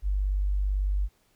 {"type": "tone", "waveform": "sine", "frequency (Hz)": 49, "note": "G1", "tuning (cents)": 0, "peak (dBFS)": -23, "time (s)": [0.02, 1.09], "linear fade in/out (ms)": 50, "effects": ["pink hiss -67 dBFS RMS until 1.35 s"]}